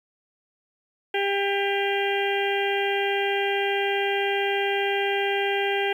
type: harmonic tone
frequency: 398.3 Hz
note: G4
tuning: 28 cents sharp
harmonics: 1 / 2 / 4 / 5 / 6 / 7 / 8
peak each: -25 / -28 / -31 / -32 / -33 / -33 / -34 dBFS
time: 1.14-5.93 s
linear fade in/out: 5 ms
effects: 9-bit